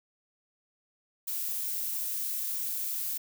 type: noise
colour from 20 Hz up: violet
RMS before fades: -33 dBFS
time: 1.27-3.18 s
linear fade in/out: 10 ms
effects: none